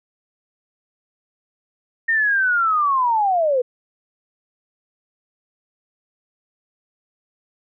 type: linear sweep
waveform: sine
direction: down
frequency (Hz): 1845 to 478.6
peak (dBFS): -15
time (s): 2.08-3.62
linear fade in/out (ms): 10
effects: none